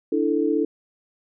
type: chord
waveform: sine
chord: D suspended second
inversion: none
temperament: equal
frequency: 293.7 / 329.6 / 440 Hz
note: D4 / E4 / A4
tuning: 0 / 0 / 0 cents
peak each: -23 dBFS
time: 0.12-0.65 s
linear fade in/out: 5 ms
effects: none